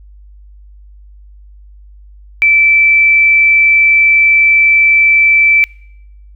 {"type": "tone", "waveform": "sine", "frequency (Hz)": 2324, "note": "D7", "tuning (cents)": -19, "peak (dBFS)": -5, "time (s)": [2.42, 5.64], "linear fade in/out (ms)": 0, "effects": ["noise-tail reverb RT60 0.8 s tail -25 dB re dry", "added 50 Hz sine -35 dBFS peak until 6.35 s"]}